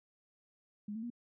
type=tone with pitch steps; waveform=sine; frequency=207.7 / 222.6 / 238.6 Hz; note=G#3 / A3 / A#3; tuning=0 / +20 / +41 cents; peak=-38 dBFS; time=0.88-1.102 s; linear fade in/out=5 ms; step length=74 ms; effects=none